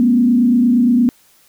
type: tone with frequency modulation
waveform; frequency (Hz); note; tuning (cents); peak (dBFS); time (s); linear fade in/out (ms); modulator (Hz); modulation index
sine; 242.2; B3; -34; -9; 0-1.09; 0; 28.6; 0.71
effects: white hiss -52 dBFS RMS until 1.48 s